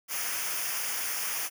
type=noise with comb filter; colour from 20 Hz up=white; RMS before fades=-32 dBFS; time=0.08-1.5 s; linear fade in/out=50 ms; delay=0.25 ms; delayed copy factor=-0.75; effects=none